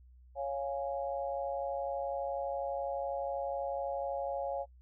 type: chord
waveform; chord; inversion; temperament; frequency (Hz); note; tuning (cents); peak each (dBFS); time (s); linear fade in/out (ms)
sine; Db major; none; equal; 554.4 / 698.5 / 830.6; Db5 / F5 / Ab5; 0 / 0 / 0; -35 / -39 / -40; 0.35-4.66; 50
effects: noise-tail reverb RT60 0.1 s tail -22 dB re dry + added 62 Hz sine -55 dBFS peak until 4.81 s